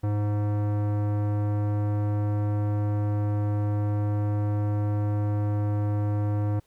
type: tone with tanh clipping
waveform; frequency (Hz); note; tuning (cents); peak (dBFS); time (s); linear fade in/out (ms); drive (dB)
sine; 103.83; G#2; 0; -25; 0.03-6.6; 10; 18
effects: pink hiss -66 dBFS RMS until 6.66 s